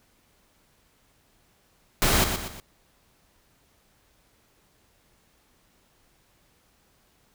pink noise with echo, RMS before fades -21 dBFS, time 2.02-2.24 s, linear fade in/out 0 ms, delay 120 ms, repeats 3, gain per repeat -7 dB, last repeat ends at 2.6 s, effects pink hiss -64 dBFS RMS until 7.34 s

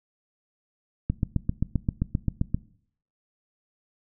click train, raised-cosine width 5 ms, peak -11 dBFS, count 12, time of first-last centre 1.1-2.545 s, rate 7.61 Hz, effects noise-tail reverb RT60 0.6 s tail -20 dB re dry

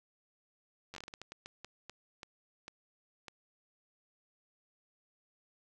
slowing click train, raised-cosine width 0.2 ms, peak -28 dBFS, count 16, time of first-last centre 0.94-3.282 s, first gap 10 ms, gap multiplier 1.34, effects none

